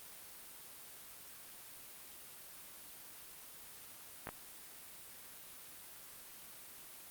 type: clicks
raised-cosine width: 0.5 ms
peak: -26 dBFS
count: 2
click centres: 4.271 / 4.29 s
effects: white hiss -53 dBFS RMS until 7.1 s + Opus 32 kbps